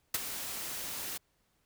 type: noise with ADSR envelope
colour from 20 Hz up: white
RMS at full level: -28 dBFS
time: 0.14-1.18 s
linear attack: 5 ms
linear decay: 26 ms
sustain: -11 dB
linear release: 10 ms
effects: pink hiss -74 dBFS RMS until 1.65 s